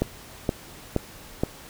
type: click train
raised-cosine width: 2 ms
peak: -8 dBFS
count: 4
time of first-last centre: 0.02-1.435 s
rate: 2.12 Hz
effects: pink hiss -45 dBFS RMS until 1.69 s